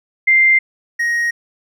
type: tone pair in turn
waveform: sine / triangle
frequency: 2093 / 1878.7 Hz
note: C7 / A#6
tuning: 0 / +13 cents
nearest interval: major second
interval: 187 cents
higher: first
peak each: -8 / -13 dBFS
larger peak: first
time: 0.27-0.59 / 0.99-1.31 s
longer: neither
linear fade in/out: 10 ms
effects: none